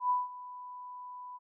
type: tone with ADSR envelope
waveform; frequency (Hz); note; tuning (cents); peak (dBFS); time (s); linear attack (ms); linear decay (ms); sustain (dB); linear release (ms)
sine; 993; B5; +9; -24; 0-1.39; 100; 180; -18; 31
effects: none